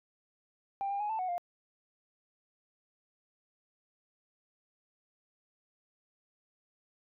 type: tone with pitch steps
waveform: sine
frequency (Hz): 791 / 801 / 835 / 883 / 739 / 702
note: G5 / G5 / G#5 / A5 / F#5 / F5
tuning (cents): +15 / +37 / +9 / +6 / -2 / +9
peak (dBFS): -30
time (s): 0.81-1.38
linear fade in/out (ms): 0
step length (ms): 95
effects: tanh soft clip ceiling -28 dBFS